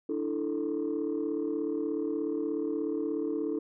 sine chord, D suspended second, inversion none, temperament just, 293.7 / 330.4 / 440.5 Hz, D4 / E4 / A4, 0 / +4 / +2 cents, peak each -32 / -32 / -32 dBFS, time 0.09-3.59 s, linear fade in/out 5 ms, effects tanh soft clip ceiling -23 dBFS

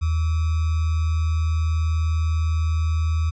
sine tone with sample-and-hold, 80.3 Hz, E2, 45 cents flat, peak -18 dBFS, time 0.01-3.31 s, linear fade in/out 20 ms, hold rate 1225 Hz, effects resampled to 16000 Hz

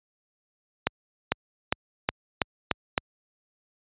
accelerating click train, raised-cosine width 0.3 ms, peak -5 dBFS, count 7, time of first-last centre 0.87-2.979 s, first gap 450 ms, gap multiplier 0.9, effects high-pass 60 Hz 12 dB/octave + resampled to 8000 Hz

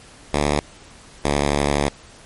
5% pulse tone pair in turn, 73.42 / 71.83 Hz, D2 / D2, 0 / -38 cents, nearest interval unison, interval 38 cents, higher first, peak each -6 dBFS, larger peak neither, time 0.33-0.6 / 1.24-1.89 s, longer second, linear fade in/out 10 ms, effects pink hiss -45 dBFS RMS until 2.25 s + MP3 48 kbps

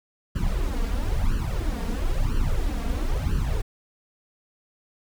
brown noise with flanger, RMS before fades -24 dBFS, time 0.35-3.62 s, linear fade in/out 10 ms, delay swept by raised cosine 0.67 to 4.37 ms, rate 1 Hz, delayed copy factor +1, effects none

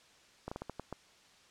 slowing click train, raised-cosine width 1 ms, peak -25 dBFS, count 7, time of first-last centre 0.48-0.926 s, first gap 35 ms, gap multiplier 1.3, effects white hiss -62 dBFS RMS until 1.5 s + low-pass 6000 Hz 12 dB/octave

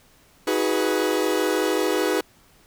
40% pulse chord, G# minor seventh, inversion second, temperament equal with one note detuned, 317.1 / 370 / 415.3 / 493.9 Hz, D#4 / F#4 / G#4 / B4, +33 / 0 / 0 / 0 cents, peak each -25 dBFS, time 0.47-2.21 s, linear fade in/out 5 ms, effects pink hiss -56 dBFS RMS until 2.66 s

